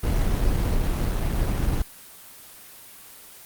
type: noise with sample-and-hold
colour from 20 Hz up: brown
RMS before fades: -22 dBFS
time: 0.03-1.82 s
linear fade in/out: 5 ms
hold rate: 4900 Hz
effects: white hiss -45 dBFS RMS until 3.45 s + Opus 24 kbps